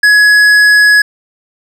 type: tone with tanh clipping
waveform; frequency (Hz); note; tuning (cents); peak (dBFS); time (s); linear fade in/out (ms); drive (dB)
sine; 1682; G#6; +22; -5; 0.03-1.02; 5; 11
effects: none